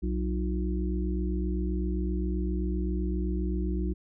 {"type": "harmonic tone with a mistuned harmonic", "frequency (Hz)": 61.74, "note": "B1", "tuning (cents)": 0, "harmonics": [1, 3, 5, 6], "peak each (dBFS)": [-28, -33, -36, -37], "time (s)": [0.02, 3.94], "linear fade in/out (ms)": 20, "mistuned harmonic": 6, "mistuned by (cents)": -67, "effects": []}